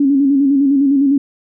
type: tone with vibrato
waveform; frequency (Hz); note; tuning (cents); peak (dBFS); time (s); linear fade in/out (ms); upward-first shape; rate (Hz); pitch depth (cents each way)
sine; 277.2; C#4; 0; -9; 0-1.18; 5; square; 9.9; 49
effects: none